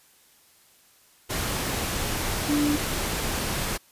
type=tone in noise; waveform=sine; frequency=293.7 Hz; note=D4; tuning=in tune; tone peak=-21 dBFS; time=2.48-2.77 s; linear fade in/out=20 ms; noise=pink; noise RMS=-28 dBFS; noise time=1.29-3.78 s; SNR=+4 dB; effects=white hiss -58 dBFS RMS until 3.91 s + resampled to 32000 Hz